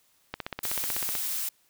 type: click train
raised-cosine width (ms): 0.3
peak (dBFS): -16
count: 14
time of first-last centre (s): 0.34-1.153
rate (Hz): 16
type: noise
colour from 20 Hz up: blue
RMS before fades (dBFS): -31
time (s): 0.63-1.49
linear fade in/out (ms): 5
effects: white hiss -66 dBFS RMS until 1.69 s